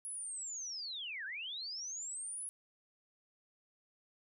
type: linear two-way sweep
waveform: sine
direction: down then up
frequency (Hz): 10548 to 1500 to 10548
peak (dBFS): -40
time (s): 0.05-2.49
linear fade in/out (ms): 0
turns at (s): 1.25
effects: none